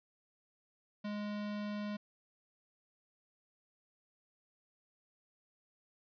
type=tone; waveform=square; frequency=207.7 Hz; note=G#3; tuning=in tune; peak=-38 dBFS; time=1.04-1.97 s; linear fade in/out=10 ms; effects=resampled to 11025 Hz